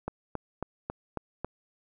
click train, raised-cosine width 1 ms, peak -18 dBFS, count 6, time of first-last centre 0.08-1.446 s, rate 3.66 Hz, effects none

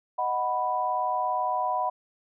sine chord, B major, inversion first, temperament equal, 622.3 / 740 / 987.8 Hz, D#5 / F#5 / B5, 0 / 0 / 0 cents, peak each -33 / -28 / -27 dBFS, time 0.18-1.9 s, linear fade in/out 10 ms, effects none

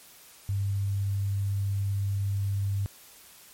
sine tone, 99.1 Hz, G2, 19 cents sharp, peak -25 dBFS, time 0.49-2.86 s, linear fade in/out 0 ms, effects white hiss -52 dBFS RMS until 3.53 s + MP3 64 kbps

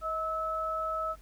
sine tone pair together, 635.5 / 1300 Hz, D#5 / E6, +36 / -24 cents, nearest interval octave, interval 1240 cents, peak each -35 / -31 dBFS, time 0.01-1.16 s, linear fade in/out 50 ms, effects added 50 Hz sine -50 dBFS peak until 1.21 s + pink hiss -61 dBFS RMS until 1.21 s

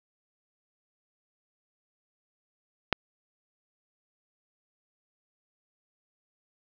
click, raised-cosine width 0.3 ms, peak -5 dBFS, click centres 2.927 s, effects low-pass 5000 Hz 12 dB/octave

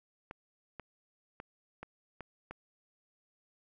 clicks, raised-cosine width 0.5 ms, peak -28 dBFS, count 6, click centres 0.311 / 0.797 / 1.401 / 1.83 / 2.207 / 2.51 s, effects none

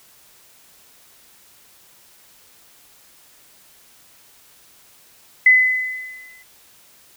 sine tone with exponential decay, 2019 Hz, B6, 38 cents sharp, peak -6 dBFS, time 5.46-6.43 s, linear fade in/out 5 ms, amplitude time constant 210 ms, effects white hiss -51 dBFS RMS until 7.16 s

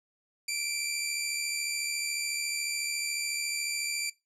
15% pulse tone pair together, 2326 / 2400 Hz, D7 / D7, -17 / +37 cents, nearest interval minor second, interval 54 cents, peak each -25 / -28 dBFS, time 0.48-4.1 s, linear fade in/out 5 ms, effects noise-tail reverb RT60 0.2 s tail -19 dB re dry + low-pass 12000 Hz 12 dB/octave

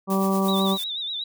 harmonic tone, 193.3 Hz, G3, 24 cents flat, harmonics 1 / 2 / 3 / 4 / 5 / 6, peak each -21 / -27 / -30 / -32 / -32 / -29 dBFS, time 0.07-0.78 s, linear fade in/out 50 ms
blue noise with tremolo, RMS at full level -34 dBFS, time 0.1-0.84 s, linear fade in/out 2 ms, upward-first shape triangle, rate 8.8 Hz, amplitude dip 70%
sine tone with vibrato, 3695 Hz, A#7, 16 cents flat, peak -27 dBFS, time 0.48-1.24 s, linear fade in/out 5 ms, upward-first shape sine, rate 8.3 Hz, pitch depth 94 cents each way
effects none

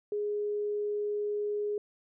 sine tone, 415.3 Hz, G#4, in tune, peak -29 dBFS, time 0.12-1.78 s, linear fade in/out 2 ms, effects none

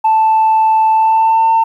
sine tone with pitch glide, 880 to 901.6 Hz, A5 to A5, 0 to +42 cents, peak -6 dBFS, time 0.04-1.64 s, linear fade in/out 10 ms, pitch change +42 cents, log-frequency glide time 0.93-1.5 s, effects tanh soft clip ceiling -5 dBFS + 8-bit

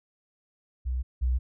sine tone pair in turn, 63 / 62.56 Hz, B1 / B1, +35 / +23 cents, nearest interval unison, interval 12 cents, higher first, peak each -26 / -22 dBFS, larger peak second, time 0.85-1.03 / 1.21-1.39 s, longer neither, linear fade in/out 20 ms, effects none

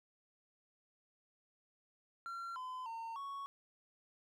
triangle tone with pitch steps, 1369 / 1018 / 911 / 1111 Hz, F6 / C6 / A#5 / C#6, -35 / -48 / -40 / +4 cents, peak -40 dBFS, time 2.26-3.46 s, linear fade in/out 0 ms, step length 300 ms, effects none

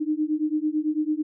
sine beating tone pair, 301.9 / 310.9 Hz, D4 / D#4, +48 / -1 cents, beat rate 9 Hz, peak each -25 dBFS, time 0-1.23 s, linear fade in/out 20 ms, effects none

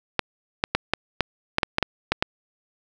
clicks, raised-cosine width 0.3 ms, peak -3 dBFS, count 11, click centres 0.193 / 0.639 / 0.75 / 0.936 / 1.207 / 1.584 / 1.632 / 1.784 / 1.827 / 2.12 / 2.225 s, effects none

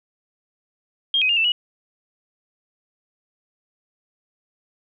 sine tone with pitch steps, 3222 / 2518 / 2814 / 2660 / 2916 Hz, G7 / D#7 / F7 / E7 / F#7, +47 / +20 / +12 / +15 / -26 cents, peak -16 dBFS, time 1.14-1.52 s, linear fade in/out 2 ms, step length 76 ms, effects none

